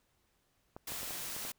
clicks, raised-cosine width 1 ms, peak -31 dBFS, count 6, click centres 0.765 / 0.92 / 1.031 / 1.108 / 1.365 / 1.451 s
white noise, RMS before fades -41 dBFS, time 0.87-1.52 s, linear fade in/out 5 ms
effects pink hiss -75 dBFS RMS until 1.58 s

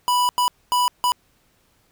square tone bursts at uneven times, 986 Hz, B5, 3 cents flat, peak -17 dBFS, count 4, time 0.08-0.29 / 0.38-0.48 / 0.72-0.88 / 1.04-1.12 s, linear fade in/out 0 ms, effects pink hiss -62 dBFS RMS until 1.91 s

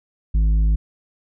sine tone with tanh clipping, 53 Hz, G#1, 36 cents sharp, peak -15 dBFS, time 0.34-0.76 s, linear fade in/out 10 ms, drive 7 dB, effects none

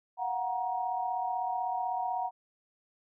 sine tone cluster, 706 / 742 / 942 Hz, F5 / F#5 / A#5, +19 / +5 / +18 cents, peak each -39 / -32 / -34 dBFS, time 0.17-2.31 s, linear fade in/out 50 ms, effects none

